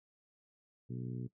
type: harmonic tone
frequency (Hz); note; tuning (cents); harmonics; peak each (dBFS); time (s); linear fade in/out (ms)
61.74; B1; 0; 2 / 3 / 4 / 5 / 6 / 7; -40 / -45 / -47 / -52 / -52 / -56; 0.89-1.28; 20
effects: noise-tail reverb RT60 0.1 s tail -20 dB re dry